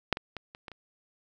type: clicks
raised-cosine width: 0.3 ms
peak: -7 / -19 / -21 / -28 / -25 / -29 dBFS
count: 6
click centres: 0.127 / 0.171 / 0.367 / 0.549 / 0.682 / 0.717 s
effects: none